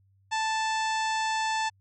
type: harmonic tone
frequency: 880 Hz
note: A5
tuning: in tune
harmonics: 1 / 2 / 3 / 4 / 5 / 6 / 7 / 8 / 9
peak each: -27 / -33 / -37 / -39 / -41 / -43 / -44 / -45 / -46 dBFS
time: 0.31-1.7 s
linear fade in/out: 20 ms
effects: added 97 Hz sine -61 dBFS peak until 1.8 s